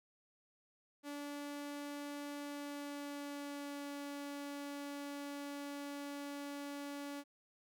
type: tone with pitch glide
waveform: sawtooth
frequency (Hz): 288.5 to 285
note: D4 to C#4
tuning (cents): -31 to +48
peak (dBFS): -39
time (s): 1.03-7.24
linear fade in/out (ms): 50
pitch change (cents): -21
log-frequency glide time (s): 2.38-3.9
effects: none